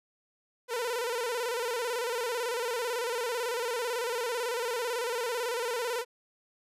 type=tone with vibrato; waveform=sawtooth; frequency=477.3 Hz; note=A#4; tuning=41 cents sharp; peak=-26 dBFS; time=0.68-6.05 s; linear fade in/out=50 ms; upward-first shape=square; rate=18 Hz; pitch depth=79 cents each way; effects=resampled to 32000 Hz